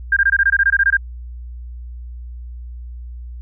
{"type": "tone bursts", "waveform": "sine", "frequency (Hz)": 1600, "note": "G6", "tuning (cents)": 35, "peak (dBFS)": -10, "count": 13, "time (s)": [0.12, 0.97], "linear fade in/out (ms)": 5, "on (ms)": 46, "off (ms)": 21, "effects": ["added 60 Hz sine -29 dBFS peak until 3.41 s"]}